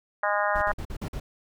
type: harmonic tone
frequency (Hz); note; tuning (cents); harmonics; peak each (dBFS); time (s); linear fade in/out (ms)
205.5; G#3; -18; 3 / 4 / 5 / 6 / 7 / 8 / 9; -28 / -29 / -30 / -31 / -31 / -32 / -33; 0.23-0.72; 5
type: noise bursts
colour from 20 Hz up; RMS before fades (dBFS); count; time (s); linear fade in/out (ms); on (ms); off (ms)
brown; -33; 6; 0.55-1.2; 5; 70; 46
effects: none